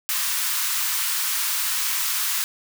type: high-pass noise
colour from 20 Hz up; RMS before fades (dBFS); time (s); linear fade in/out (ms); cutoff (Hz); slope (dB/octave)
white; -24; 0.09-2.44; 0; 950; 48
effects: none